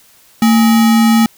sine tone with sample-and-hold, 225.6 Hz, A3, 44 cents sharp, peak -6 dBFS, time 0.42-1.26 s, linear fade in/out 2 ms, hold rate 1050 Hz, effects white hiss -47 dBFS RMS until 1.37 s

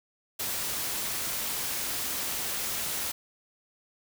white noise, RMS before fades -32 dBFS, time 0.39-3.12 s, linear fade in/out 10 ms, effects none

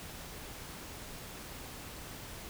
silence, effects pink hiss -46 dBFS RMS until 2.49 s

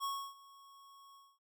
square tone with ADSR envelope, 1103 Hz, C#6, 9 cents flat, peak -35 dBFS, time 0-1.39 s, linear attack 40 ms, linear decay 300 ms, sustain -22 dB, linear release 240 ms, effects none

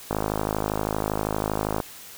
click train, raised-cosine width 1 ms, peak -10 dBFS, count 90, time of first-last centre 0.11-1.802 s, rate 52.6 Hz, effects white hiss -43 dBFS RMS until 2.17 s

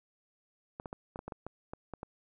clicks, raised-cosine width 1 ms, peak -26 dBFS, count 11, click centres 0.799 / 0.858 / 0.929 / 1.159 / 1.191 / 1.28 / 1.322 / 1.466 / 1.735 / 1.937 / 2.031 s, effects none

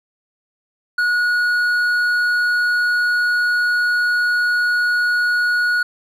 sine tone with hard clipping, 1455 Hz, F#6, 29 cents flat, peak -16 dBFS, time 0.98-5.83 s, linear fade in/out 5 ms, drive 5 dB, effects none

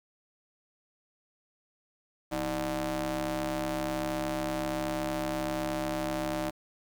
sawtooth ring-modulated tone, 141.3 Hz, C#3, 34 cents sharp, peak -23 dBFS, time 2.31-6.51 s, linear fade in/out 20 ms, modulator 458 Hz, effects 9-bit

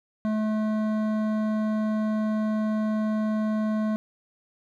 sine tone with hard clipping, 215.7 Hz, A3, 34 cents flat, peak -25 dBFS, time 0.25-3.96 s, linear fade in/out 0 ms, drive 12 dB, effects none

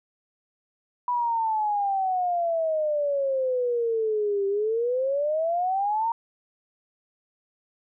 sine exponential two-way sweep, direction down then up, 987.8 to 392 to 934 Hz, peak -22 dBFS, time 1.08-6.12 s, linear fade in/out 2 ms, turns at 4.47 s, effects none

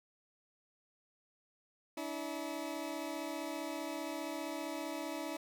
20% pulse tone pair together, 287.3 / 322.5 Hz, D4 / E4, -38 / -38 cents, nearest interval major second, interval 200 cents, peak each -37 / -36 dBFS, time 1.97-5.37 s, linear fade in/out 5 ms, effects 12-bit

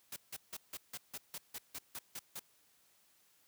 white noise bursts, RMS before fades -44 dBFS, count 12, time 0.12-2.396 s, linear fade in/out 5 ms, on 43 ms, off 160 ms, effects white hiss -70 dBFS RMS until 3.47 s + high-pass 60 Hz 12 dB/octave

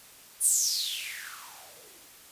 violet noise with band-pass filter sweep, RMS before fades -31 dBFS, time 0.4-2.1 s, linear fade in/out 50 ms, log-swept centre 10000 to 250 Hz, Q 7.5, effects white hiss -52 dBFS RMS until 2.31 s + resampled to 32000 Hz

